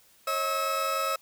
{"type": "tone cluster", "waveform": "40% pulse", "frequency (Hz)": [544, 634, 1295], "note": ["C#5", "D#5", "E6"], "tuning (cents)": [-33, 32, -31], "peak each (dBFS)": [-32, -34, -27], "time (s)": [0.27, 1.16], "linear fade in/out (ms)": 5, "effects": ["white hiss -60 dBFS RMS until 1.21 s"]}